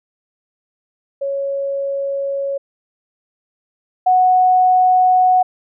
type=tone pair in turn; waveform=sine; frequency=554 / 737.5 Hz; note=C#5 / F#5; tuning=-1 / -6 cents; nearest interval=perfect fourth; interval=495 cents; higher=second; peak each=-18 / -9 dBFS; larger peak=second; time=1.21-2.58 / 4.06-5.43 s; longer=neither; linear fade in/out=10 ms; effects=none